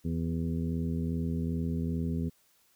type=harmonic tone with a mistuned harmonic; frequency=82.5 Hz; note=E2; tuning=2 cents sharp; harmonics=1 / 2 / 3 / 4 / 5 / 6; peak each=-34 / -32 / -34 / -47 / -43 / -51 dBFS; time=0.04-2.3 s; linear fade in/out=20 ms; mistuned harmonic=4; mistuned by=+29 cents; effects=white hiss -67 dBFS RMS until 2.75 s